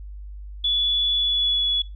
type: tone with pitch glide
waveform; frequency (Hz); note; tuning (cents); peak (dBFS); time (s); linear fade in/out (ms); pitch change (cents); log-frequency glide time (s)
sine; 3428 to 3398; A7 to G#7; -46 to +39; -19; 0.64-1.82; 5; -15; 1.15-1.66
effects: noise-tail reverb RT60 0.2 s tail -18 dB re dry + added 50 Hz sine -34 dBFS peak until 1.95 s